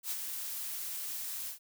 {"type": "noise with ADSR envelope", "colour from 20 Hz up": "blue", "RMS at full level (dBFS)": -34, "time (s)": [0.03, 1.59], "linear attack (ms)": 75, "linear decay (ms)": 46, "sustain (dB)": -5, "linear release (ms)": 110, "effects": []}